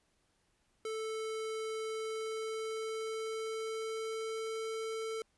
square tone with pitch glide, 440 to 444.6 Hz, A4 to A4, 0 to +18 cents, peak -37 dBFS, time 0.85-5.22 s, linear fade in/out 2 ms, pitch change +18 cents, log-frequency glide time 1.85-4.62 s, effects pink hiss -75 dBFS RMS until 5.37 s + resampled to 24000 Hz

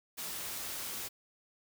white noise, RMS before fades -40 dBFS, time 0.17-1.09 s, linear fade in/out 20 ms, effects none

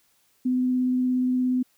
sine tone with vibrato, 253 Hz, B3, 42 cents sharp, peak -20 dBFS, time 0.45-1.63 s, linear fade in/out 10 ms, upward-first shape triangle, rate 17 Hz, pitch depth 10 cents each way, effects white hiss -65 dBFS RMS until 1.77 s

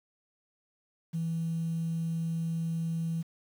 sine tone, 164.81 Hz, E3, in tune, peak -28 dBFS, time 1.13-3.23 s, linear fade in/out 20 ms, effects tanh soft clip ceiling -25 dBFS + 9-bit

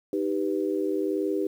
sine chord, Eb augmented, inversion none, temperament equal, 311.1 / 392 / 493.9 Hz, Eb4 / G4 / B4, 0 / 0 / 0 cents, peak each -28 / -27 / -32 dBFS, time 0.13-1.47 s, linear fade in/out 2 ms, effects 9-bit

